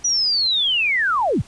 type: linear sweep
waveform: sine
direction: down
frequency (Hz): 5920 to 58.2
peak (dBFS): -16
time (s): 0.04-1.42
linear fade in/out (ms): 10
effects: pink hiss -47 dBFS RMS until 1.47 s + resampled to 22050 Hz